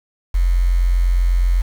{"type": "tone with quantisation", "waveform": "sine", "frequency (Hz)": 44.08, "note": "F1", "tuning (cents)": 17, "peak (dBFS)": -12, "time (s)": [0.34, 1.62], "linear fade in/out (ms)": 10, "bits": 6, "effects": []}